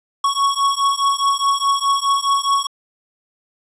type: beating tone pair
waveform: square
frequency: 1108 / 1112.8 Hz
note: C#6 / C#6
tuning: -1 / +6 cents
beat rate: 4.8 Hz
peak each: -19 dBFS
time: 0.24-2.67 s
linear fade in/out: 5 ms
effects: resampled to 22050 Hz + 9-bit